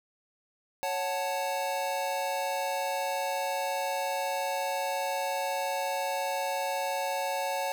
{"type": "chord", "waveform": "square", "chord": "F# minor", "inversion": "second", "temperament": "equal", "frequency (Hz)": [554.4, 740, 880], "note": ["C#5", "F#5", "A5"], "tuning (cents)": [0, 0, 0], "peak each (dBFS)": [-34, -35, -34], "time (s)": [0.83, 7.72], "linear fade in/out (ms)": 0, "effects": []}